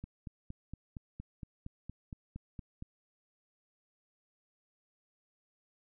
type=click train; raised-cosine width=5 ms; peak=-30 dBFS; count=13; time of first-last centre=0.04-2.824 s; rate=4.31 Hz; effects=none